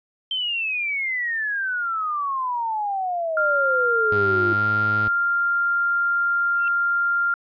sine exponential sweep, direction down, 3136 to 341.4 Hz, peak -22 dBFS, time 0.31-4.53 s, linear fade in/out 2 ms
sine tone, 1394 Hz, F6, 4 cents flat, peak -18 dBFS, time 3.37-7.34 s, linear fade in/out 2 ms
sawtooth tone with pitch glide, 101.2 to 105.68 Hz, G#2 to G#2, -44 to +31 cents, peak -23 dBFS, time 4.12-5.08 s, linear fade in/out 0 ms, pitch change +75 cents, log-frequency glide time 4.47-4.65 s
sine tone with exponential growth, 2710 Hz, E7, 47 cents sharp, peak -28 dBFS, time 6.54-6.68 s, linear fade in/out 1 ms, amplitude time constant 29 ms
effects resampled to 11025 Hz

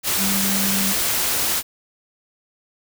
sine tone in noise, 196 Hz, G3, in tune, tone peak -23 dBFS, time 0.17-0.95 s, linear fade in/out 50 ms, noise white, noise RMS -21 dBFS, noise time 0.03-1.63 s, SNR -5 dB, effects none

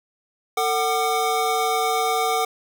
square tone cluster, 449.9 / 747 / 1199 Hz, A4 / F#5 / D6, +39 / +16 / +36 cents, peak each -26 / -23 / -26 dBFS, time 0.57-2.45 s, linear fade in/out 5 ms, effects none

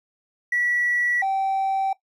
triangle tone pair in turn, 1943 / 774.7 Hz, B6 / G5, -29 / -21 cents, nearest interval octave + major third, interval 1592 cents, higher first, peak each -17 dBFS, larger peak neither, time 0.52-1.22 / 1.22-1.93 s, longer second, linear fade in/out 5 ms, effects noise-tail reverb RT60 0.1 s tail -19 dB re dry + tanh soft clip ceiling -16 dBFS

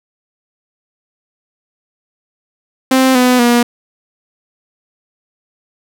sawtooth tone with pitch steps, 261.6 / 250.4 / 239.6 Hz, C4 / B3 / A#3, 0 / +24 / +48 cents, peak -4 dBFS, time 2.91-3.63 s, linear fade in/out 5 ms, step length 240 ms, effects none

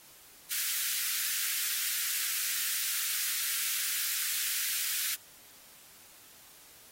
white high-pass noise, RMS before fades -32 dBFS, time 0.5-5.16 s, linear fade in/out 20 ms, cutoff 1400 Hz, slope 48 dB/octave, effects white hiss -55 dBFS RMS until 6.91 s + AAC 48 kbps

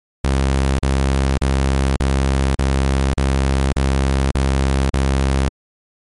sawtooth tone bursts, 67.3 Hz, C2, 49 cents sharp, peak -10 dBFS, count 9, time 0.24-5.486 s, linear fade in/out 0 ms, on 550 ms, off 37 ms, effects MP3 48 kbps

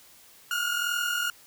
30% pulse tone pair together, 1397 / 1438.8 Hz, F6 / F#6, 0 / -49 cents, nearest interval minor second, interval 51 cents, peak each -28 / -25 dBFS, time 0.51-1.3 s, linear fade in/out 2 ms, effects white hiss -54 dBFS RMS until 1.46 s

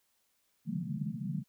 white band-pass noise, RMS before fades -36 dBFS, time 0.65-1.44 s, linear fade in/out 50 ms, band 130 to 230 Hz, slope 96 dB/octave, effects white hiss -75 dBFS RMS until 1.48 s

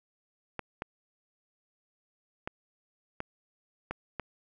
clicks, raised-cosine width 0.5 ms, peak -19 dBFS, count 6, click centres 0.593 / 0.821 / 2.475 / 3.204 / 3.91 / 4.197 s, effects none

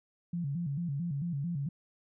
sine tone with vibrato, 155.56 Hz, D#3, in tune, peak -31 dBFS, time 0.33-1.69 s, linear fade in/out 5 ms, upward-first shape square, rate 4.5 Hz, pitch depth 180 cents each way, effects none

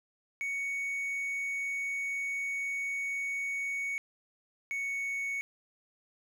triangle tone pair in turn, 2229 / 2221 Hz, C#7 / C#7, +9 / +3 cents, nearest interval unison, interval 6 cents, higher first, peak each -30 / -30 dBFS, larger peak neither, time 0.41-3.98 / 4.71-5.41 s, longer first, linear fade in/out 0 ms, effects none

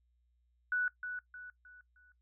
sine tone with echo, 1480 Hz, F#6, in tune, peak -29 dBFS, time 0.72-0.88 s, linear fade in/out 2 ms, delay 310 ms, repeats 4, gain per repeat -8 dB, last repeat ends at 2.12 s, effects noise-tail reverb RT60 0.1 s tail -18 dB re dry + added 60 Hz sine -70 dBFS peak until 2.21 s

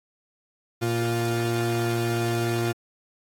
35% pulse tone pair together, 116.97 / 350 Hz, A#2 / F4, +6 / +4 cents, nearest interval octave + perfect fifth, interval 1898 cents, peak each -24 dBFS, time 0.81-2.73 s, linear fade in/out 20 ms, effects AAC 64 kbps

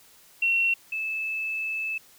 sine tone pair in turn, 2724 / 2619 Hz, F7 / E7, -44 / -12 cents, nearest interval minor second, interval 68 cents, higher first, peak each -20 / -27 dBFS, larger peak first, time 0.42-0.74 / 0.92-1.98 s, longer second, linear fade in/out 5 ms, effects white hiss -55 dBFS RMS until 2.18 s

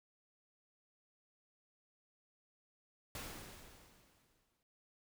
pink noise with exponential decay, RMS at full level -44 dBFS, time 3.15-4.63 s, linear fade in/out 1 ms, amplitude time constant 320 ms, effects none

